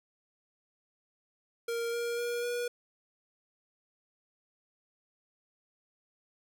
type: tone with pitch steps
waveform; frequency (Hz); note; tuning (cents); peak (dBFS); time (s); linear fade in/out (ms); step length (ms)
square; 466.2 / 471.6 / 477.1 / 482.6; A#4 / A#4 / A#4 / B4; 0 / +20 / +40 / -40; -32; 1.68-2.68; 5; 250
effects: none